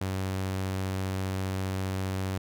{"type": "tone", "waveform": "sawtooth", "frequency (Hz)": 95, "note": "F#2", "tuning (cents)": 46, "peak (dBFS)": -25, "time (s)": [0.01, 2.38], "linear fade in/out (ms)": 5, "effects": []}